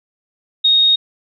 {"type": "tone", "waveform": "sine", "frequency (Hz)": 3729, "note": "A#7", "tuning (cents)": 0, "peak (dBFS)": -9, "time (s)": [0.64, 0.96], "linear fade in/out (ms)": 10, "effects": []}